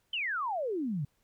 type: exponential sweep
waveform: sine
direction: down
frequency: 3136 to 133 Hz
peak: -30 dBFS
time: 0.13-1.05 s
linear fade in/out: 5 ms
effects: pink hiss -74 dBFS RMS until 1.23 s